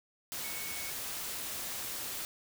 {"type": "tone in noise", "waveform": "sine", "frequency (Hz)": 2217, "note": "C#7", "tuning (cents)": 0, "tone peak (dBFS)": -45, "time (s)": [0.44, 0.9], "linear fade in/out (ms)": 0, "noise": "white", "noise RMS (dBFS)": -39, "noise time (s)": [0.32, 2.25], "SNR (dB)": -9, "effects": []}